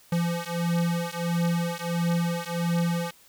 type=beating tone pair; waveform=square; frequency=170 / 171.5 Hz; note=F3 / F3; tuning=-46 / -31 cents; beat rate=1.5 Hz; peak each=-28 dBFS; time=0.12-3.11 s; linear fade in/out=5 ms; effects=white hiss -56 dBFS RMS until 3.28 s